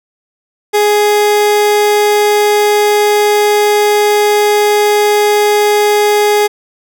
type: tone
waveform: 30% pulse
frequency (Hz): 416.2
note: G#4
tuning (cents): +4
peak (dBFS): -5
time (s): 0.73-6.48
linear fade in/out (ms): 20
effects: none